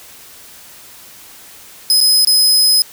sawtooth tone with dropouts, 5060 Hz, D#8, 28 cents sharp, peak -6 dBFS, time 1.9-2.82 s, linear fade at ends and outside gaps 1 ms, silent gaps 2.005-2.011 / 2.249-2.272 s, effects white hiss -39 dBFS RMS until 2.92 s

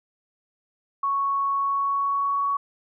sine tone with pitch glide, 1108.7 to 1120.9 Hz, C#6 to C#6, 0 to +19 cents, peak -21 dBFS, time 1.03-2.57 s, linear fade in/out 5 ms, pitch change +19 cents, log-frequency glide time 1.53-2.45 s, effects none

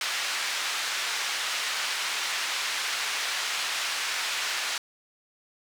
pink band-pass noise, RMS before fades -30 dBFS, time 0.01-4.78 s, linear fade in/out 2 ms, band 1500 to 6000 Hz, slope 12 dB/octave, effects none

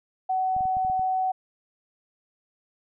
sine tone, 751 Hz, F#5, 26 cents sharp, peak -22 dBFS, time 0.29-1.32 s, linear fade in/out 10 ms
clicks, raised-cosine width 5 ms, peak -29 dBFS, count 7, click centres 0.565 / 0.608 / 0.655 / 0.769 / 0.849 / 0.899 / 0.995 s
effects none

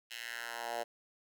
10% pulse tone with high-pass filter sweep, 117.8 Hz, A#2, 19 cents sharp, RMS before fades -41 dBFS, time 0.1-0.84 s, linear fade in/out 20 ms, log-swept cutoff 2700 to 600 Hz, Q 2.2, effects none

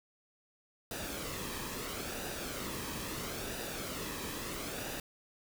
pink noise with flanger, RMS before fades -40 dBFS, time 0.91-5 s, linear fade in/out 2 ms, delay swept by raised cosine 0.92 to 1.42 ms, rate 0.75 Hz, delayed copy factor -0.5, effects none

